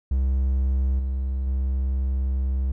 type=tone with level steps; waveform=triangle; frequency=65.8 Hz; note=C2; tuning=10 cents sharp; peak=-17 / -21 / -19 dBFS; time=0.11-2.72 s; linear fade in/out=5 ms; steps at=0.99 / 1.47 s; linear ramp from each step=2 ms; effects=none